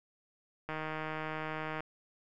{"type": "click train", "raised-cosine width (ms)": 0.5, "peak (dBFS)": -23, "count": 175, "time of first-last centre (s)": [0.69, 1.805], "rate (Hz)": 156, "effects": []}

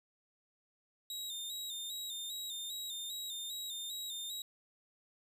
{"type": "tone with vibrato", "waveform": "sawtooth", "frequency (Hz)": 3729, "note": "A#7", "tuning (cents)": 0, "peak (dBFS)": -37, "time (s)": [1.1, 4.42], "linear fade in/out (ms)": 2, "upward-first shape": "square", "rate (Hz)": 2.5, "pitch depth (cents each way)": 50, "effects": ["13-bit"]}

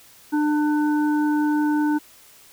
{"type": "harmonic tone", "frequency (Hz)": 299.1, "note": "D4", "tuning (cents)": 32, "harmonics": [1, 3, 5], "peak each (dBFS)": [-18, -28, -32], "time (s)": [0.32, 1.99], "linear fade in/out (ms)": 20, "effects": ["white hiss -50 dBFS RMS until 2.52 s"]}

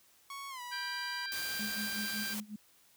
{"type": "tone with pitch glide", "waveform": "sawtooth", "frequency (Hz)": [1108.7, 976.4], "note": ["C#6", "B5"], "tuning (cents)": [0, -20], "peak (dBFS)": -38, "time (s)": [0.3, 1.26], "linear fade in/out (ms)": 2, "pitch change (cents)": -220, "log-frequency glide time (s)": [0.49, 0.61]}
{"type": "harmonic tone", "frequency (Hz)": 790, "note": "G5", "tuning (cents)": 13, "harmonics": [2, 3, 4, 5, 6], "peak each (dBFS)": [-39, -48, -50, -48, -42], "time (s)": [0.71, 2.35], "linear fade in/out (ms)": 20}
{"type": "noise", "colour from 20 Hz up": "white", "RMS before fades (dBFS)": -41, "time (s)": [1.32, 2.4], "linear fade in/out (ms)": 0}
{"type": "tone with tremolo", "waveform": "sine", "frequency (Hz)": 210.4, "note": "G#3", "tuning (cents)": 23, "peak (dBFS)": -37, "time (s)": [1.59, 2.56], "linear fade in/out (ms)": 5, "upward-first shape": "sine", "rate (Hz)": 5.4, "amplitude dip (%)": 90}
{"effects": ["white hiss -65 dBFS RMS until 2.96 s", "high-pass 60 Hz 12 dB/octave"]}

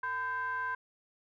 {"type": "ring-modulated tone", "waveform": "triangle", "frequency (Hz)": 277.9, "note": "C#4", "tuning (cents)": 4, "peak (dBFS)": -27, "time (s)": [0.03, 0.75], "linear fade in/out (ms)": 5, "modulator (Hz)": 1290, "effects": []}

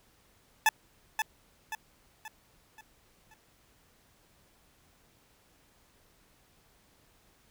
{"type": "tone with echo", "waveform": "20% pulse", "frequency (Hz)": 869, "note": "A5", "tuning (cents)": -22, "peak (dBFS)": -15, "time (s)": [0.66, 0.69], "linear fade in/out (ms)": 2, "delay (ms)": 530, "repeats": 5, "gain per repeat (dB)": -7, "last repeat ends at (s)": 3.34, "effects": ["pink hiss -65 dBFS RMS until 7.5 s"]}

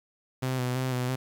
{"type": "tone with vibrato", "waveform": "sawtooth", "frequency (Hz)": 127.4, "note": "C3", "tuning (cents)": -46, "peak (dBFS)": -23, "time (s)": [0.42, 1.16], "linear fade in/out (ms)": 10, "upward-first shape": "square", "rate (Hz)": 3, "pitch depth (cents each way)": 29, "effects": ["9-bit"]}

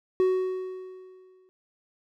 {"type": "tone with exponential decay", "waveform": "triangle", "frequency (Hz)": 372.2, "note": "F#4", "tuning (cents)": 10, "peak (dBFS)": -16, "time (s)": [0.2, 1.49], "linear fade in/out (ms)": 0, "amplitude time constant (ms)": 280, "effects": []}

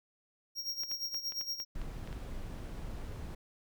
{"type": "tone with tremolo", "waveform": "square", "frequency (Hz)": 5588, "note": "F8", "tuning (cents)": 0, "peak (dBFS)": -33, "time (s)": [0.55, 1.65], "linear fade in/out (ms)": 50, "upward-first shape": "sine", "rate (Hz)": 8.6, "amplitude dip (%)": 75}
{"type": "clicks", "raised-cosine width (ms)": 0.3, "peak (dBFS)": -33, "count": 9, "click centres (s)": [0.835, 0.915, 1.145, 1.322, 1.412, 1.601, 1.816, 2.075, 2.128]}
{"type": "noise", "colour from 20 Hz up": "brown", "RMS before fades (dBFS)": -41, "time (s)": [1.75, 3.35], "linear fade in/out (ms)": 5}
{"effects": []}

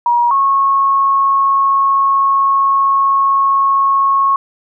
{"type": "tone pair in turn", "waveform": "sine", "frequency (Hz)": [955, 1096.1], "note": ["A#5", "C#6"], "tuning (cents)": [42, -20], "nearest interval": "major second", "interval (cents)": 238, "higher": "second", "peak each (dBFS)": [-9, -9], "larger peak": "neither", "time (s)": [[0.06, 0.31], [0.31, 4.36]], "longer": "second", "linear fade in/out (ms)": 2, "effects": []}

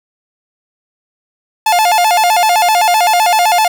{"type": "tone with vibrato", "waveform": "45% pulse", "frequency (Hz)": 784, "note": "G5", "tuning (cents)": 0, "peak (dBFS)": -8, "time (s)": [1.66, 3.68], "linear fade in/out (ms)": 5, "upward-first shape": "square", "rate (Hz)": 7.8, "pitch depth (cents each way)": 180, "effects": []}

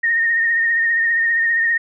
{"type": "tone with vibrato", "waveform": "sine", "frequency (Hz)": 1844, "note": "A#6", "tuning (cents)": -19, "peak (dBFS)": -14, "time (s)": [0.03, 1.78], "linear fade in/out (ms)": 10, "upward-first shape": "sine", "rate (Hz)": 15, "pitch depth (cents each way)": 35, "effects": []}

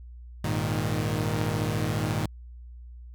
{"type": "chord", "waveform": "sawtooth", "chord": "Ab suspended second", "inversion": "none", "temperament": "equal with one note detuned", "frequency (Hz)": [102.16, 116.54, 155.56], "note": ["Ab2", "Bb2", "Eb3"], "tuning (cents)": [-28, 0, 0], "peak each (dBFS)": -26, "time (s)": [0.44, 2.26], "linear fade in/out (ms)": 5, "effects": ["added 60 Hz sine -41 dBFS peak until 3.14 s"]}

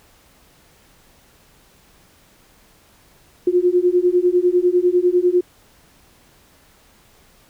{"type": "beating tone pair", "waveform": "sine", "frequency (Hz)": [352.4, 362.4], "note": ["F4", "F#4"], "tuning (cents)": [16, -36], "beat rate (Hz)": 10, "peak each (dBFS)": -16, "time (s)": [3.47, 5.41], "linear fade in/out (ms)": 5, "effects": ["pink hiss -53 dBFS RMS until 7.49 s"]}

